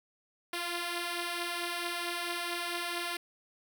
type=beating tone pair; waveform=5% pulse; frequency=343.4 / 347.9 Hz; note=F4 / F4; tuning=-29 / -7 cents; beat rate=4.5 Hz; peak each=-28 / -23 dBFS; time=0.53-3.17 s; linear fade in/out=5 ms; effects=none